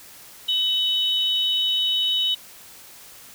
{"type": "tone pair together", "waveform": "sine", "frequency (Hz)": [2998, 3777], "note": ["F#7", "A#7"], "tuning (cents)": [22, 22], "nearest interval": "major third", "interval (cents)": 400, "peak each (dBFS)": [-21, -23], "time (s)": [0.48, 2.35], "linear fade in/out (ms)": 10, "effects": ["white hiss -45 dBFS RMS until 3.34 s"]}